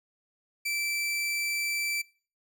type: tone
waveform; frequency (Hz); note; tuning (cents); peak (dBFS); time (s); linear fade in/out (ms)
sawtooth; 2331; D7; -14; -25; 0.65-2.02; 10
effects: noise-tail reverb RT60 0.4 s tail -22 dB re dry